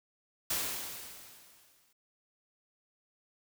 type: noise with exponential decay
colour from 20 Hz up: white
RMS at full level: -31 dBFS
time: 0.5-1.93 s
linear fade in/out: 5 ms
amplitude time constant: 310 ms
effects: none

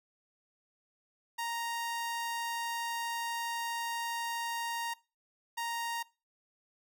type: tone bursts at uneven times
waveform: sawtooth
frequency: 932.3 Hz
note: A#5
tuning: in tune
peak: -30 dBFS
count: 2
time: 1.38-4.94 / 5.57-6.03 s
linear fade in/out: 10 ms
effects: noise-tail reverb RT60 0.3 s tail -22 dB re dry

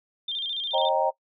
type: tone with vibrato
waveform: sine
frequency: 3387 Hz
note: G#7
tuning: 33 cents sharp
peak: -27 dBFS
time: 0.28-0.89 s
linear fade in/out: 5 ms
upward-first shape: square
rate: 14 Hz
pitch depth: 96 cents each way
type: chord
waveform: sine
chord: C minor seventh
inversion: none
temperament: equal with one note detuned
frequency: 536.4 / 622.3 / 784 / 932.3 Hz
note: C5 / Eb5 / G5 / Bb5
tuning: +43 / 0 / 0 / 0 cents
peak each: -26 dBFS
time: 0.73-1.11 s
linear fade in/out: 20 ms
effects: noise-tail reverb RT60 0.1 s tail -20 dB re dry

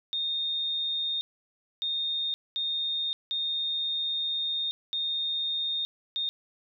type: tone bursts at uneven times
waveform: sine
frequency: 3672 Hz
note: A#7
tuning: 27 cents flat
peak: -27 dBFS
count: 6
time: 0.13-1.21 / 1.82-2.34 / 2.56-3.13 / 3.31-4.71 / 4.93-5.85 / 6.16-6.29 s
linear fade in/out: 0 ms
effects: none

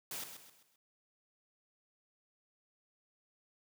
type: noise with echo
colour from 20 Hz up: white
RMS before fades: -42 dBFS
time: 0.11-0.24 s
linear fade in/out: 2 ms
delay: 130 ms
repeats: 4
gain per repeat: -8 dB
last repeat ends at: 0.76 s
effects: high-pass 100 Hz 12 dB/octave

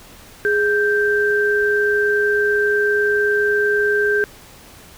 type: tone pair together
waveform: sine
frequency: 415.3 / 1568 Hz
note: G#4 / G6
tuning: 0 / 0 cents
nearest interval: octave + major seventh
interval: 2300 cents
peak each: -17 dBFS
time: 0.45-4.24 s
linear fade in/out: 0 ms
effects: pink hiss -43 dBFS RMS until 4.97 s

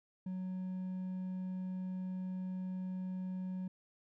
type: tone with hard clipping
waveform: triangle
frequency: 185.2 Hz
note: F#3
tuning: 2 cents sharp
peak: -38 dBFS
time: 0.26-3.68 s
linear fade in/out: 5 ms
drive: 5 dB
effects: none

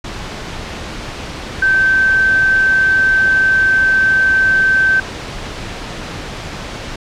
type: tone in noise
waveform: sine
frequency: 1549 Hz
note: G6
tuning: 21 cents flat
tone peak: -9 dBFS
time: 1.62-5 s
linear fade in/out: 5 ms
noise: pink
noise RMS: -26 dBFS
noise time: 0.04-6.96 s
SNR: +14 dB
effects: low-pass 5000 Hz 12 dB/octave

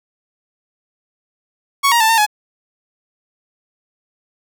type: tone with pitch steps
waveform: sawtooth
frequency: 1112 / 941 / 885 / 907 / 843 Hz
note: C#6 / A#5 / A5 / A#5 / G#5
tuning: +5 / +16 / +10 / -48 / +26 cents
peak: -7 dBFS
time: 1.83-2.265 s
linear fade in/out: 20 ms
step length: 87 ms
effects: none

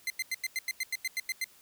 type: tone bursts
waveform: sawtooth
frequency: 2070 Hz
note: C7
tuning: 19 cents flat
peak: -26 dBFS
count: 12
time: 0.07-1.443 s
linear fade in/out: 2 ms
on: 31 ms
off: 91 ms
effects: white hiss -59 dBFS RMS until 1.61 s

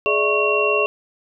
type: tone cluster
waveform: sine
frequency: 420.8 / 589 / 656 / 1104 / 2739 Hz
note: G#4 / D5 / E5 / C#6 / F7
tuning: +23 / +5 / -9 / -7 / -34 cents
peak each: -20 / -23 / -28 / -23 / -20 dBFS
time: 0.06-0.86 s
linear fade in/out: 0 ms
effects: none

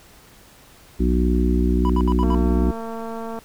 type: harmonic tone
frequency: 61.3 Hz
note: B1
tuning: 12 cents flat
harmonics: 1 / 3 / 4 / 5 / 6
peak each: -18 / -23 / -24 / -25 / -26 dBFS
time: 0.99-2.72 s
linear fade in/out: 20 ms
type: tone bursts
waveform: triangle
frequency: 987.8 Hz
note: B5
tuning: in tune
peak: -22 dBFS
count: 5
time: 1.85-2.348 s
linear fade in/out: 0 ms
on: 46 ms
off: 67 ms
type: click train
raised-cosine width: 1 ms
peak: -19 dBFS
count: 264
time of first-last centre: 2.23-3.389 s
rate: 227 Hz
effects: pink hiss -49 dBFS RMS until 3.44 s

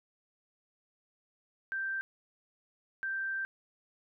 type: tone bursts at uneven times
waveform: sine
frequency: 1568 Hz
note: G6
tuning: in tune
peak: -32 dBFS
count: 2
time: 1.72-2.01 / 3.03-3.45 s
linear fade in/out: 0 ms
effects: none

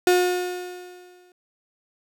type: tone with exponential decay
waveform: 35% pulse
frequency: 360 Hz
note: F#4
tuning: 47 cents flat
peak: -12 dBFS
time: 0.07-1.32 s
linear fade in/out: 2 ms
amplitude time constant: 270 ms
effects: none

